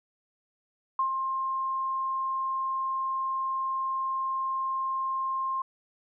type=tone with ADSR envelope; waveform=sine; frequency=1060 Hz; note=C6; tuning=22 cents sharp; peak=-22 dBFS; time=0.99-5.62 s; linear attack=3 ms; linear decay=99 ms; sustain=-5 dB; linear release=4 ms; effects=none